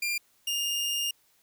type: tone pair in turn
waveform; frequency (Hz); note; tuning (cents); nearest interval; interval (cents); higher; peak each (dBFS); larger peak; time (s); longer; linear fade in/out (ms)
sawtooth; 2393 / 2823; D7 / F7; +32 / +18; minor third; 286; second; -24; neither; 0.02-0.18 / 0.47-1.11; second; 5
effects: white hiss -66 dBFS RMS until 1.42 s